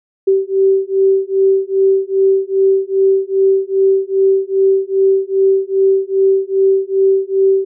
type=beating tone pair; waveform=sine; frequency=385.5 / 388 Hz; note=G4 / G4; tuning=-29 / -18 cents; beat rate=2.5 Hz; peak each=-13 dBFS; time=0.27-7.65 s; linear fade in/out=10 ms; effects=none